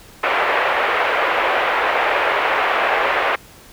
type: band-pass noise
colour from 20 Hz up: pink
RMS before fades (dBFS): -18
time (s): 0.23-3.36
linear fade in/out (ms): 10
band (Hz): 500 to 2500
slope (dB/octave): 24
effects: pink hiss -44 dBFS RMS until 3.72 s